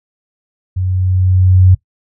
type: tone with level ramp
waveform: sine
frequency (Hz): 92.5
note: F#2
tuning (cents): 0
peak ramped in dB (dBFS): -14 to -3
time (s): 0.76-1.75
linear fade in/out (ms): 10
effects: noise-tail reverb RT60 0.1 s tail -19 dB re dry